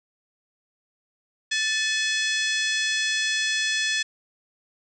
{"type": "harmonic tone with a mistuned harmonic", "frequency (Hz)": 852, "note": "G#5", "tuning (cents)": 44, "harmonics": [2, 3, 4, 5, 6, 7, 8, 9, 10], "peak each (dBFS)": [-26, -30, -28, -35, -32, -33, -41, -38, -42], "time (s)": [1.51, 4.03], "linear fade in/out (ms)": 10, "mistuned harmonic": 2, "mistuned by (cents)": 54, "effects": []}